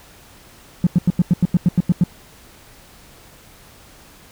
triangle tone bursts, 175.4 Hz, F3, 8 cents sharp, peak -6 dBFS, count 11, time 0.84-2.038 s, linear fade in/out 2 ms, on 28 ms, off 89 ms, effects tanh soft clip ceiling -7 dBFS + pink hiss -46 dBFS RMS until 4.31 s

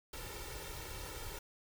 pink noise with comb filter, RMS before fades -45 dBFS, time 0.13-1.39 s, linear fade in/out 5 ms, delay 2.2 ms, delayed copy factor +0.75, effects none

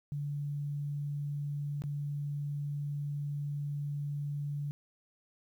sine tone with dropouts, 144.6 Hz, D3, 27 cents flat, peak -33 dBFS, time 0.12-4.71 s, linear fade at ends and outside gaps 0 ms, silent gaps 1.82-1.838 s, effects 11-bit

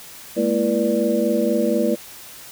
sine tone cluster, 211.2 / 235.4 / 335 / 485.8 / 586 Hz, G#3 / A#3 / E4 / B4 / D5, +29 / +17 / +28 / -29 / -4 cents, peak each -23 dBFS, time 0.36-1.96 s, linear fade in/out 20 ms, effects white hiss -40 dBFS RMS until 2.51 s

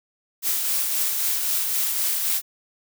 blue noise with tremolo, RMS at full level -22 dBFS, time 0.42-2.42 s, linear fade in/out 50 ms, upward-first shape triangle, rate 3.8 Hz, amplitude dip 35%, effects none

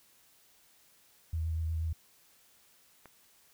sine tone with vibrato, 80.7 Hz, E2, 36 cents flat, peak -30 dBFS, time 1.33-1.93 s, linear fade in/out 5 ms, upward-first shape triangle, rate 8.3 Hz, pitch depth 28 cents each way
click, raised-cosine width 0.5 ms, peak -35 dBFS, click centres 3.057 s
effects white hiss -64 dBFS RMS until 3.53 s

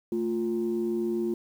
sine tone pair together, 222.7 / 350.3 Hz, A3 / F4, +21 / +5 cents, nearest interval minor sixth, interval 784 cents, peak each -29 / -26 dBFS, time 0.12-1.34 s, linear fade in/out 2 ms, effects tanh soft clip ceiling -20 dBFS + 9-bit

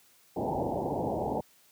white low-pass noise, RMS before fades -31 dBFS, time 0.36-1.41 s, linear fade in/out 10 ms, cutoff 890 Hz, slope 96 dB/octave, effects white hiss -62 dBFS RMS until 1.71 s + high-pass 80 Hz 12 dB/octave

